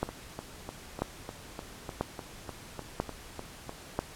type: two click trains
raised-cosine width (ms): 1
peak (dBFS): -14 / -23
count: 5 / 13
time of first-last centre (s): 0.03-3.99 / 0.09-3.694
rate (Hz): 1.01 / 3.33
effects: pink hiss -48 dBFS RMS until 4.15 s + low-pass 12000 Hz 12 dB/octave